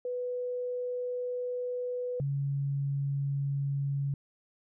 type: tone pair in turn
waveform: sine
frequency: 495 / 139.79 Hz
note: B4 / C#3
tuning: +4 / +15 cents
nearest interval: octave + minor seventh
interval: 2189 cents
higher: first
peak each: -31 / -28 dBFS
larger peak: second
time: 0.05-2.2 / 2.2-4.14 s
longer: first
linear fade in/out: 2 ms
effects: none

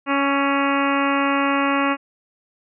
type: harmonic tone with a mistuned harmonic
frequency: 278.8 Hz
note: C#4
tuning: 10 cents sharp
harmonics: 1 / 2 / 3 / 4 / 5 / 6 / 7 / 8 / 9 / 10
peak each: -21 / -26 / -27 / -23 / -27 / -31 / -30 / -32 / -30 / -32 dBFS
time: 0.06-1.97 s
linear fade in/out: 50 ms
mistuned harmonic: 5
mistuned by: -24 cents
effects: none

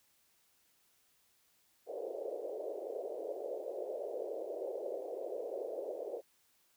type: band-pass noise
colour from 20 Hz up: white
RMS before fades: -41 dBFS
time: 1.86-6.22 s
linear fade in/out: 50 ms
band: 390 to 600 Hz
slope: 48 dB/octave
effects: white hiss -72 dBFS RMS until 6.76 s

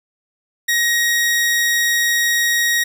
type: tone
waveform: sawtooth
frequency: 1886 Hz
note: A#6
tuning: 20 cents sharp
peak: -11 dBFS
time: 0.68-2.84 s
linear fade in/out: 10 ms
effects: none

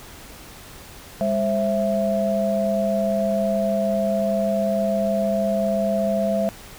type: tone cluster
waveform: sine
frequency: 202.6 / 532 / 663 Hz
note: G#3 / C5 / E5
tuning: -43 / +29 / +10 cents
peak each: -23 / -27 / -21 dBFS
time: 1.21-6.49 s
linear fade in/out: 0 ms
effects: pink hiss -42 dBFS RMS until 6.78 s

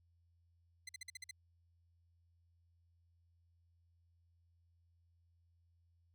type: tone bursts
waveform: 15% pulse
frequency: 2050 Hz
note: C7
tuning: 36 cents flat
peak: -39 dBFS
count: 7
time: 0.87-1.311 s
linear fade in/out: 5 ms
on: 21 ms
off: 49 ms
effects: added 85 Hz sine -70 dBFS peak until 6.14 s

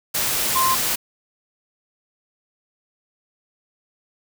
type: tone in noise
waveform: sine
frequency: 1046.5 Hz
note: C6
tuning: in tune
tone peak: -17 dBFS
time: 0.55-0.75 s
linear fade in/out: 10 ms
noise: white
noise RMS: -22 dBFS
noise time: 0.14-0.96 s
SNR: +2 dB
effects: none

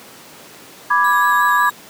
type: clicks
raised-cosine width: 0.2 ms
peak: -25 dBFS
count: 2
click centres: 0.547 / 1.489 s
type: chord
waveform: sine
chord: G# diminished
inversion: first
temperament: equal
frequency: 987.8 / 1174.7 / 1661.2 Hz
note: B5 / D6 / G#6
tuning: 0 / 0 / 0 cents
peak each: -16 dBFS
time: 0.9-1.7 s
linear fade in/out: 10 ms
type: tone with vibrato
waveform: 10% pulse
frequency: 3856 Hz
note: B7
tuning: 42 cents flat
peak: -24 dBFS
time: 1.04-1.71 s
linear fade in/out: 5 ms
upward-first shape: sine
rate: 5.5 Hz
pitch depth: 35 cents each way
effects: pink hiss -40 dBFS RMS until 1.89 s + high-pass 200 Hz 12 dB/octave

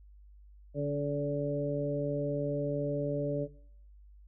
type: harmonic tone with a mistuned harmonic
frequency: 144.4 Hz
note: D3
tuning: 29 cents flat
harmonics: 1 / 2 / 3 / 4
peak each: -33 / -36 / -37 / -34 dBFS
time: 0.74-3.48 s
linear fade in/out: 50 ms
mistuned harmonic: 2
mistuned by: -18 cents
effects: noise-tail reverb RT60 0.6 s tail -18 dB re dry + added 50 Hz sine -52 dBFS peak until 4.27 s

